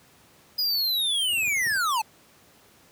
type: linear sweep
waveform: square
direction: down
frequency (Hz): 5000 to 830.6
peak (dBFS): -23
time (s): 0.58-2.02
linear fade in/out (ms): 10
type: noise bursts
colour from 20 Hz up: brown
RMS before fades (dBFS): -40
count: 10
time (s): 1.32-1.775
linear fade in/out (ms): 5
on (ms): 23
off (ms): 25
effects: pink hiss -56 dBFS RMS until 2.91 s + high-pass 100 Hz 12 dB/octave